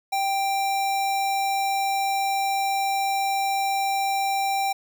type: tone with sample-and-hold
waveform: sine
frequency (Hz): 784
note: G5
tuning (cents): 0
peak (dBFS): -21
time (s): 0.12-4.73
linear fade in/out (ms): 10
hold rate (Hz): 3150
effects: none